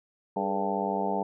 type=harmonic tone with a mistuned harmonic; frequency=98 Hz; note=G2; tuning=in tune; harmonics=2 / 3 / 4 / 5 / 6 / 7 / 8 / 9; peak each=-33 / -38 / -34 / -36 / -37 / -34 / -33 / -33 dBFS; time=0.36-1.23 s; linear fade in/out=5 ms; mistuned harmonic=4; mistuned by=+96 cents; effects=none